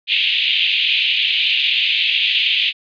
pink band-pass noise, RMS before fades -17 dBFS, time 0.07-2.73 s, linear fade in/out 50 ms, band 2500 to 3600 Hz, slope 48 dB/octave, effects resampled to 11025 Hz

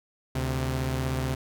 sawtooth tone pair together, 73.42 / 130.74 Hz, D2 / C3, 0 / -1 cents, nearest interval minor seventh, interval 999 cents, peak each -27 / -24 dBFS, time 0.35-1.35 s, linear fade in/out 5 ms, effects none

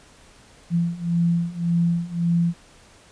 sine beating tone pair, 169.4 / 171.2 Hz, E3 / F3, +48 / -34 cents, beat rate 1.8 Hz, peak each -23 / -21 dBFS, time 0.7-2.54 s, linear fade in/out 50 ms, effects pink hiss -51 dBFS RMS until 3.11 s + resampled to 22050 Hz

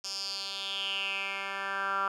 10% pulse tone with band-pass filter sweep, 196 Hz, G3, in tune, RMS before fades -34 dBFS, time 0.04-2.08 s, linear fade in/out 2 ms, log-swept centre 5600 to 1300 Hz, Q 5.4, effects none

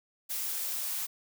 blue noise with high-pass filter sweep, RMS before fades -34 dBFS, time 0.29-1.07 s, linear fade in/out 20 ms, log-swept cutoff 220 to 900 Hz, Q 1.7, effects none

